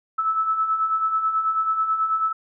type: beating tone pair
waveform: sine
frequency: 1300 / 1309.2 Hz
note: E6 / E6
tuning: -24 / -12 cents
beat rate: 9.2 Hz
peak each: -28 / -20 dBFS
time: 0.18-2.33 s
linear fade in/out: 10 ms
effects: none